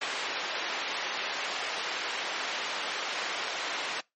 white band-pass noise, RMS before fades -34 dBFS, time 0.01-4.01 s, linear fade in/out 10 ms, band 440 to 3100 Hz, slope 12 dB/octave, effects noise-tail reverb RT60 0.2 s tail -24 dB re dry + MP3 32 kbps

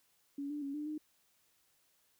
sine tone with pitch steps, 282 / 294.6 / 278.3 / 298.1 / 305.2 Hz, C#4 / D4 / C#4 / D4 / D#4, +30 / +6 / +7 / +26 / -33 cents, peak -37 dBFS, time 0.38-0.98 s, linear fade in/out 5 ms, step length 120 ms, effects white hiss -73 dBFS RMS until 2.19 s

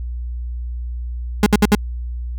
35% pulse tone bursts, 207.7 Hz, G#3, in tune, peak -7 dBFS, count 4, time 1.43-1.75 s, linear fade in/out 2 ms, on 32 ms, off 64 ms, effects added 60 Hz sine -23 dBFS peak until 2.38 s

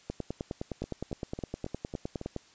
two click trains, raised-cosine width 2 ms, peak -20 / -24 dBFS, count 23 / 6, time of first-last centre 0.1-2.363 / 0.84-2.214 s, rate 9.72 / 3.64 Hz, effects white hiss -59 dBFS RMS until 2.54 s + resampled to 16000 Hz

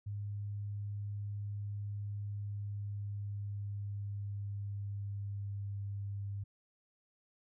sine tone with pitch glide, 102.3 to 100.25 Hz, G#2 to G2, -26 to +39 cents, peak -37 dBFS, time 0.06-6.44 s, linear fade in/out 10 ms, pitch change -35 cents, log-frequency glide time 2.22-5.86 s, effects none

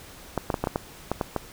clicks, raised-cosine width 1 ms, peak -10 dBFS, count 9, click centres 0.377 / 0.502 / 0.542 / 0.64 / 0.672 / 0.759 / 1.116 / 1.212 / 1.363 s, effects pink hiss -46 dBFS RMS until 1.52 s

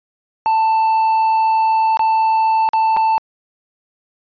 triangle tone with dropouts, 886 Hz, A5, 12 cents sharp, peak -10 dBFS, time 0.46-3.18 s, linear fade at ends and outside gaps 0 ms, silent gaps 1.971-1.994 / 2.689-2.734 / 2.965-2.97 s, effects resampled to 11025 Hz

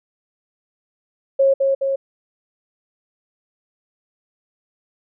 sine tone with echo, 544 Hz, C#5, 33 cents flat, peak -11 dBFS, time 1.39-1.54 s, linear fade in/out 10 ms, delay 210 ms, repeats 2, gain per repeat -3 dB, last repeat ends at 1.96 s, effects none

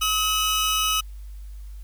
sawtooth tone pair together, 1275.1 / 2960 Hz, D#6 / F#7, +42 / 0 cents, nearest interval octave + minor third, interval 1458 cents, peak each -20 dBFS, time 0.01-1.01 s, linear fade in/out 10 ms, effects added 50 Hz sine -35 dBFS peak until 1.83 s + white hiss -59 dBFS RMS until 1.83 s

